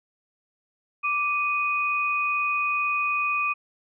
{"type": "tone pair together", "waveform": "sine", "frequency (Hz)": [1173.3, 2489], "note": ["D6", "D#7"], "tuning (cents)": [-2, 0], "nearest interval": "octave + minor second", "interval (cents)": 1302, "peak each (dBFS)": [-26, -24], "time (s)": [1.03, 3.54], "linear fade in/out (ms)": 20, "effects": []}